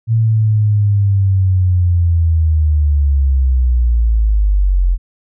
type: linear sweep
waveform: sine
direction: down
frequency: 114.2 to 43 Hz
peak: -9 dBFS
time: 0.07-4.98 s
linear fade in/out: 50 ms
effects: none